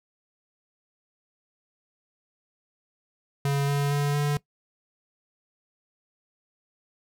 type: tone with pitch steps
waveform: square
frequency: 140.7 / 142.33 / 143.99 / 145.66 Hz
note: C#3 / C#3 / D3 / D3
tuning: +26 / +46 / -34 / -14 cents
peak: -23 dBFS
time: 3.45-4.37 s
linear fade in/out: 2 ms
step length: 230 ms
effects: noise-tail reverb RT60 0.1 s tail -20 dB re dry